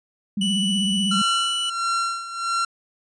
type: tone with vibrato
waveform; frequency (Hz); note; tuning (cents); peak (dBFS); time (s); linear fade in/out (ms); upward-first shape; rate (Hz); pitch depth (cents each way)
sine; 197; G3; +9; -21; 0.37-1.22; 5; sine; 16; 99
type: tone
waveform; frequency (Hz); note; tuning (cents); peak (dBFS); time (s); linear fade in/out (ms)
45% pulse; 2960; F#7; 0; -22; 0.41-1.7; 5
type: tone with tremolo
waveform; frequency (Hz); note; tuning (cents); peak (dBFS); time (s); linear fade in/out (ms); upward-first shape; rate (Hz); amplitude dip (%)
45% pulse; 1366; F6; -39; -20; 1.11-2.65; 5; sine; 1.5; 75
effects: resampled to 22050 Hz